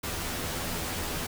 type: noise with comb filter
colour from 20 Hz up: pink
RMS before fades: -33 dBFS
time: 0.03-1.27 s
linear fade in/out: 10 ms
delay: 12 ms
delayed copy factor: +0.65
effects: none